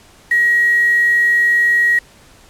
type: tone with quantisation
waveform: sine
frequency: 1900 Hz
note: A#6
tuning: 33 cents sharp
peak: -10 dBFS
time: 0.31-1.99 s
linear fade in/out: 5 ms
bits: 5
effects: pink hiss -46 dBFS RMS until 2.49 s + low-pass 11000 Hz 12 dB/octave